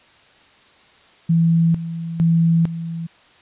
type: tone with tremolo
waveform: sine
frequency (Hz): 166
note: E3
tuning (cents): +12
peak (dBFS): -12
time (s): 1.29-3.07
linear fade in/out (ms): 10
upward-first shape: square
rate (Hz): 1.1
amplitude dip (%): 75
effects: white hiss -51 dBFS RMS until 3.41 s + resampled to 8000 Hz